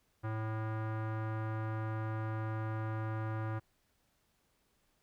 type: tone with low-pass filter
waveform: square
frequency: 109.8 Hz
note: A2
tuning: 3 cents flat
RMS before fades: -37 dBFS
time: 0.23-3.6 s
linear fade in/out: 20 ms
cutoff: 1400 Hz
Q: 2.1
effects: pink hiss -75 dBFS RMS until 5.02 s